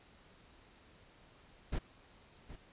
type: noise with echo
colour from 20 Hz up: brown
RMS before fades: -34 dBFS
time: 1.72-1.79 s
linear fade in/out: 10 ms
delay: 770 ms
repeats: 1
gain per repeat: -13 dB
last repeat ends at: 2.56 s
effects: pink hiss -62 dBFS RMS until 2.72 s + resampled to 8000 Hz